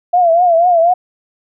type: tone with vibrato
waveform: sine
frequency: 690 Hz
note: F5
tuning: 21 cents flat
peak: -7 dBFS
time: 0.13-0.94 s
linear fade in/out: 10 ms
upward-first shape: triangle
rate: 4.1 Hz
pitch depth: 110 cents each way
effects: none